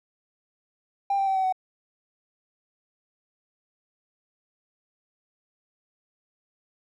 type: tone with pitch steps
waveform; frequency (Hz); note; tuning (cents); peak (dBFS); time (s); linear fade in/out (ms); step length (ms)
triangle; 794 / 782.6 / 771.4 / 760.3 / 749.4; G5 / G5 / G5 / F#5 / F#5; +22 / -3 / -28 / +47 / +22; -18; 1.1-1.525; 5; 85
effects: tanh soft clip ceiling -18 dBFS